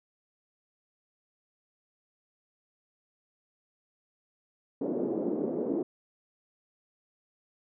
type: band-pass noise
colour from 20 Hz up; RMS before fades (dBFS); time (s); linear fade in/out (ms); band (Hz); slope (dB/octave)
white; -31; 4.81-5.83; 5; 230 to 430; 24
effects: none